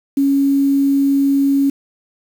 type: tone with quantisation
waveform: sine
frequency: 277.2 Hz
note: C#4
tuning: in tune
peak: -11 dBFS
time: 0.17-1.7 s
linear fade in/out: 5 ms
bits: 6
effects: none